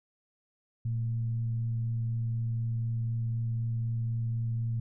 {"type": "tone with frequency modulation", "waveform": "sine", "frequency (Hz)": 115.9, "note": "A#2", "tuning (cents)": -10, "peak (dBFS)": -28, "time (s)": [0.85, 4.8], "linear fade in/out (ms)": 5, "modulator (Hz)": 104, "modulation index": 0.24, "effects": []}